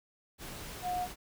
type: tone in noise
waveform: sine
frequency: 722 Hz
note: F#5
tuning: 43 cents flat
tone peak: -31 dBFS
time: 0.82-1.08 s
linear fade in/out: 50 ms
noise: pink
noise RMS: -44 dBFS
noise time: 0.38-1.16 s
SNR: +10 dB
effects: none